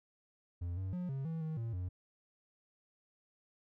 triangle tone with pitch steps, 87.1 / 94.6 / 179.2 / 135.1 / 162.6 / 158.1 / 115 / 90.5 Hz, F2 / F#2 / F3 / C#3 / E3 / D#3 / A#2 / F#2, -4 / +39 / +45 / -44 / -23 / +28 / -23 / -38 cents, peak -34 dBFS, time 0.61-1.89 s, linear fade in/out 10 ms, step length 160 ms, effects none

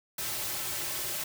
white noise with comb filter, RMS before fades -34 dBFS, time 0.18-1.24 s, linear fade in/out 5 ms, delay 4.2 ms, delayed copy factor -0.65, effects none

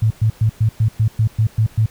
sine tone bursts, 110 Hz, A2, in tune, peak -11 dBFS, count 10, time 0.02-1.86 s, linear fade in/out 5 ms, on 85 ms, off 110 ms, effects pink hiss -46 dBFS RMS until 1.9 s

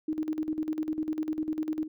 sine tone with tremolo, 311.1 Hz, D#4, in tune, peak -26 dBFS, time 0.08-1.88 s, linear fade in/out 5 ms, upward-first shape square, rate 10 Hz, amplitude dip 70%, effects none

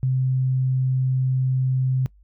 sine tone, 130 Hz, C3, 11 cents flat, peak -18 dBFS, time 0.03-2.06 s, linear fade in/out 0 ms, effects noise-tail reverb RT60 0.1 s tail -22 dB re dry + added 50 Hz sine -50 dBFS peak until 2.23 s

